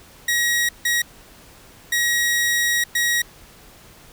sawtooth tone bursts at uneven times, 1900 Hz, A#6, 33 cents sharp, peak -14 dBFS, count 4, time 0.28-0.69 / 0.85-1.02 / 1.92-2.84 / 2.95-3.22 s, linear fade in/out 5 ms, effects pink hiss -47 dBFS RMS until 4.12 s

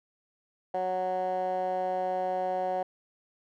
15% pulse tone with band-pass filter, 184.6 Hz, F#3, 4 cents flat, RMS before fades -30 dBFS, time 0.74-2.83 s, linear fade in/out 5 ms, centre 680 Hz, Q 4.4, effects none

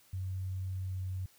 sine tone with pitch glide, 93.8 to 93.21 Hz, F#2 to F#2, +24 to +13 cents, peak -34 dBFS, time 0.13-1.26 s, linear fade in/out 5 ms, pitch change -11 cents, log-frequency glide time 0.81-1.01 s, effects white hiss -64 dBFS RMS until 1.38 s

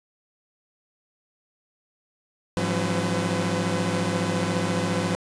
sawtooth tone cluster, 103.4 / 170 / 184.5 / 271.2 / 505 Hz, G#2 / F3 / F#3 / C#4 / B4, -7 / -46 / -5 / -38 / +39 cents, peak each -26 / -24 / -24 / -29 / -27 dBFS, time 2.57-5.15 s, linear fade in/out 0 ms, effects resampled to 22050 Hz + 8-bit

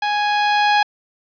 sawtooth tone with level ramp, 830.6 Hz, G#5, in tune, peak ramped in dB -14 to -8 dBFS, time 0.02-0.83 s, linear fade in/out 5 ms, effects resampled to 11025 Hz + 7-bit

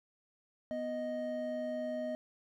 triangle tone pair together, 246.9 / 622.9 Hz, B3 / D#5, 0 / +2 cents, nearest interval octave + major third, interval 1602 cents, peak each -38 / -34 dBFS, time 0.71-2.15 s, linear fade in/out 0 ms, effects none

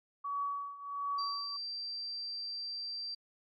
sine tone with tremolo, 1133 Hz, C#6, 37 cents sharp, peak -31 dBFS, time 0.24-1.57 s, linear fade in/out 10 ms, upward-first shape triangle, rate 1.4 Hz, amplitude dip 85%
sine tone, 4699 Hz, D8, in tune, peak -37 dBFS, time 1.18-3.15 s, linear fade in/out 10 ms
effects MP3 32 kbps

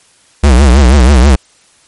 square tone with vibrato, 66.4 Hz, C2, 26 cents sharp, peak -3 dBFS, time 0.43-1.36 s, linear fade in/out 10 ms, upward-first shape triangle, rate 6.2 Hz, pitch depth 220 cents each way, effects white hiss -47 dBFS RMS until 1.87 s + MP3 48 kbps

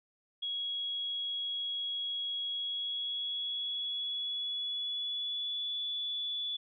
sine tone with pitch glide, 3322 to 3443 Hz, G#7 to A7, 0 to -38 cents, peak -33 dBFS, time 0.42-6.57 s, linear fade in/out 10 ms, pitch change +62 cents, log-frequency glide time 2.47-5.8 s, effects none

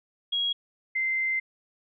sine tone pair in turn, 3300 / 2079 Hz, G#7 / C7, -12 / -12 cents, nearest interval minor sixth, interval 800 cents, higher first, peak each -24 dBFS, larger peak neither, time 0.32-0.53 / 0.95-1.4 s, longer second, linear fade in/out 10 ms, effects none

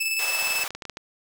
sawtooth tone with tremolo, 2623 Hz, E7, 9 cents flat, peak -19 dBFS, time 0-0.64 s, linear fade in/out 10 ms, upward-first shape square, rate 18 Hz, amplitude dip 35%
pink high-pass noise, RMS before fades -32 dBFS, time 0.19-0.68 s, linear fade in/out 2 ms, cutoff 590 Hz, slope 24 dB/octave
clicks, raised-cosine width 0.2 ms, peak -18 dBFS, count 12, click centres 0.426 / 0.473 / 0.508 / 0.555 / 0.594 / 0.641 / 0.706 / 0.75 / 0.822 / 0.853 / 0.897 / 0.971 s
effects none

